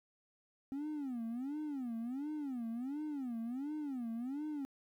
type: tone with vibrato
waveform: triangle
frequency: 263.6 Hz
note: C4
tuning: 13 cents sharp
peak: -35 dBFS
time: 0.72-4.65 s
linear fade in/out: 0 ms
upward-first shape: sine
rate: 1.4 Hz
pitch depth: 260 cents each way
effects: tanh soft clip ceiling -31 dBFS + 12-bit